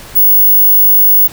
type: tone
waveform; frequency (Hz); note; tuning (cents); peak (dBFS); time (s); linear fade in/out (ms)
sine; 15650; B9; -17; -4; 0.15-1.28; 20
effects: pink hiss -32 dBFS RMS until 1.32 s